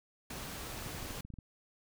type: noise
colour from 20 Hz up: pink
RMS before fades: -43 dBFS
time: 0.3-1.21 s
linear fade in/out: 5 ms
type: clicks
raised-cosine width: 5 ms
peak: -34 dBFS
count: 9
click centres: 0.864 / 0.949 / 1.028 / 1.108 / 1.203 / 1.25 / 1.303 / 1.339 / 1.387 s
effects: none